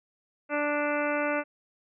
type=harmonic tone; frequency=293.7 Hz; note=D4; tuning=in tune; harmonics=1 / 2 / 3 / 4 / 5 / 6 / 7 / 8 / 9; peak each=-32 / -29 / -36 / -36 / -33 / -43 / -37 / -40 / -39 dBFS; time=0.49-1.44 s; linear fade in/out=50 ms; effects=none